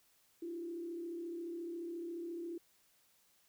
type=tone with frequency modulation; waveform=sine; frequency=340 Hz; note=F4; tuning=46 cents flat; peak=-40 dBFS; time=0.42-2.58 s; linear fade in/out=5 ms; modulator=34.3 Hz; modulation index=0.53; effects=white hiss -71 dBFS RMS until 3.48 s